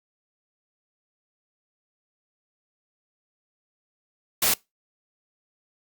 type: noise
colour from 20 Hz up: white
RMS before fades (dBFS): -21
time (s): 4.42-4.54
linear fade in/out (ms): 5
effects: noise-tail reverb RT60 0.2 s tail -23 dB re dry + Opus 48 kbps